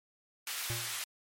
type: high-pass noise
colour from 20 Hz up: pink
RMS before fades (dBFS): -38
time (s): 0.47-1.04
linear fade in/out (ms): 2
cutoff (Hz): 1600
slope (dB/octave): 12
type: tone with exponential decay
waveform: square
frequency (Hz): 117.2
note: A#2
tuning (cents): +10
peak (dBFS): -33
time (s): 0.7-1.03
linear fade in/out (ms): 0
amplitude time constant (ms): 70
effects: MP3 64 kbps